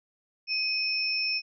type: tone pair together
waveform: sine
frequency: 2517 / 5333 Hz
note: D#7 / E8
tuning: +19 / +19 cents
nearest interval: octave + minor second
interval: 1300 cents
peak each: -29 / -28 dBFS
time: 0.47-1.42 s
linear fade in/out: 50 ms
effects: none